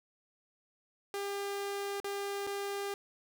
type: tone with dropouts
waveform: sawtooth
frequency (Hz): 400.4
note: G4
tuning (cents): +37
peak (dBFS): -31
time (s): 1.14-2.94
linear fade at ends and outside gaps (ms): 1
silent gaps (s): 2.001-2.044 / 2.468-2.472
effects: none